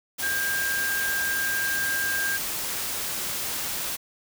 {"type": "tone in noise", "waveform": "sine", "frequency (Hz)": 1600, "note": "G6", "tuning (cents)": 35, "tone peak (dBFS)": -25, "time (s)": [0.22, 2.38], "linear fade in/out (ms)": 20, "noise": "white", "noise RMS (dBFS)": -30, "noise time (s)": [0.18, 3.97], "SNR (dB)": 2, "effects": []}